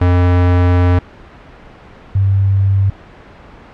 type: tone pair in turn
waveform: square / sine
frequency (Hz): 89.1 / 97.79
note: F2 / G2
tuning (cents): +35 / -4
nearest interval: major second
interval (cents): 161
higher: second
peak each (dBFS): -9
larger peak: neither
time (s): 0.01-0.99 / 2.15-2.9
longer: first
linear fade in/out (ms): 5
effects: pink hiss -38 dBFS RMS until 3.73 s + low-pass 2000 Hz 12 dB/octave